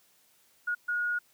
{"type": "tone bursts at uneven times", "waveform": "sine", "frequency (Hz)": 1443, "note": "F#6", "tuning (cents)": -44, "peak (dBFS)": -27, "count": 2, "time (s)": [[0.67, 0.75], [0.88, 1.19]], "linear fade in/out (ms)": 10, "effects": ["white hiss -65 dBFS RMS until 1.33 s", "high-pass 80 Hz 12 dB/octave"]}